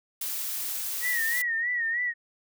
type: noise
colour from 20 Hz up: blue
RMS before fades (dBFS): -32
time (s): 0.21-1.42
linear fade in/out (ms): 5
type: tone with vibrato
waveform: sine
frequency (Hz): 1890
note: A#6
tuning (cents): +23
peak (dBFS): -25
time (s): 1.01-2.14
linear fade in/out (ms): 50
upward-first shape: sine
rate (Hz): 3.2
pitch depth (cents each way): 82
effects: none